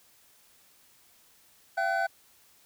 triangle tone cluster, 678 / 772 / 1508 Hz, E5 / G5 / F#6, +49 / -27 / +32 cents, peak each -28 dBFS, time 1.77-2.07 s, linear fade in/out 10 ms, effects white hiss -61 dBFS RMS until 2.65 s

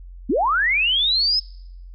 sine linear sweep, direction up, 202.8 to 5210 Hz, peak -16 dBFS, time 0.29-1.4 s, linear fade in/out 10 ms, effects noise-tail reverb RT60 0.8 s tail -26 dB re dry + added 44 Hz sine -36 dBFS peak until 1.94 s

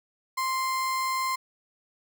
35% pulse tone, 1046.5 Hz, C6, in tune, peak -24 dBFS, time 0.37-1.36 s, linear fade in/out 10 ms, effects none

